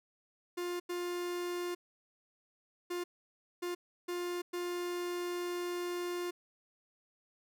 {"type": "tone bursts at uneven times", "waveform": "45% pulse", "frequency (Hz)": 352.8, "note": "F4", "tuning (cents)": 18, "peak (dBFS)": -35, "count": 6, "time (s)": [[0.57, 0.8], [0.89, 1.75], [2.9, 3.04], [3.62, 3.75], [4.08, 4.42], [4.53, 6.31]], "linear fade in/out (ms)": 10, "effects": []}